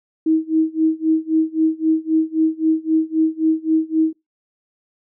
sine tone with tremolo, 318.4 Hz, D#4, 40 cents sharp, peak -11 dBFS, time 0.26-4.13 s, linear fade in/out 5 ms, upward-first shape sine, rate 3.8 Hz, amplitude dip 95%, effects noise-tail reverb RT60 0.2 s tail -21 dB re dry

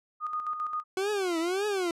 sine tone with tremolo, 1233 Hz, D#6, 16 cents flat, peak -28 dBFS, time 0.2-0.84 s, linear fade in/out 50 ms, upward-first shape square, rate 7.5 Hz, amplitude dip 50%
40% pulse tone with vibrato, 370 Hz, F#4, in tune, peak -26 dBFS, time 0.97-1.91 s, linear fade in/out 2 ms, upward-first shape triangle, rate 1.8 Hz, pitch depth 250 cents each way
effects low-pass 10000 Hz 12 dB/octave

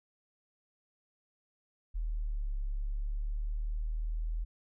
sine exponential two-way sweep, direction down then up, 40.71 to 34.65 to 40.71 Hz, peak -31 dBFS, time 1.94-4.45 s, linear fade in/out 20 ms, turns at 2.56 s, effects none

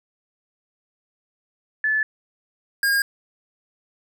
sine / square tone pair in turn, 1735 / 1621.4 Hz, A6 / G#6, -25 / -42 cents, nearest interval minor second, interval 117 cents, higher first, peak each -18 dBFS, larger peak neither, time 1.84-2.03 / 2.83-3.02 s, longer neither, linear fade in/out 2 ms, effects none

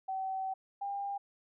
sine tone pair in turn, 764 / 800.2 Hz, G5 / G5, -45 / +35 cents, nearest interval minor second, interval 80 cents, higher second, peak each -33 / -34 dBFS, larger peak first, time 0.08-0.54 / 0.81-1.18 s, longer first, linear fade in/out 10 ms, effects none

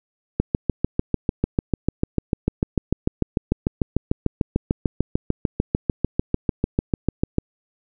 click train, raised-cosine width 3 ms, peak -5 dBFS, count 48, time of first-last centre 0.4-7.384 s, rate 6.73 Hz, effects none

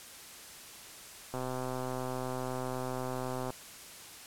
click train, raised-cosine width 1 ms, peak -23 dBFS, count 278, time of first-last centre 1.34-3.504 s, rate 128 Hz, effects white hiss -49 dBFS RMS until 4.26 s + low-pass 12000 Hz 12 dB/octave

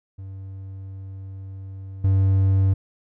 triangle tone with level steps, 96.3 Hz, G2, 30 cents flat, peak -31 / -13 dBFS, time 0.18-2.74 s, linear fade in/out 10 ms, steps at 2.04 s, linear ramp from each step 5 ms, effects none

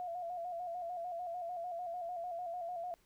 sine tone with vibrato, 698.5 Hz, F5, in tune, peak -38 dBFS, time 0-2.94 s, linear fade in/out 0 ms, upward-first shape square, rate 6.7 Hz, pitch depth 55 cents each way, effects pink hiss -71 dBFS RMS until 3.05 s

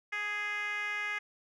10% pulse tone with band-pass filter, 415.3 Hz, G#4, in tune, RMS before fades -35 dBFS, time 0.12-1.19 s, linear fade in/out 10 ms, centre 2000 Hz, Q 3.2, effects none

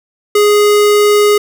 square tone, 415.3 Hz, G#4, in tune, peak -7 dBFS, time 0.35-1.38 s, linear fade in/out 5 ms, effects none

